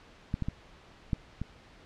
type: clicks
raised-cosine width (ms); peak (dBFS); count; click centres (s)
5; -17 / -19 / -19 / -15 / -21; 5; 0.341 / 0.423 / 0.485 / 1.132 / 1.416
effects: pink hiss -55 dBFS RMS until 1.85 s + low-pass 4000 Hz 12 dB/octave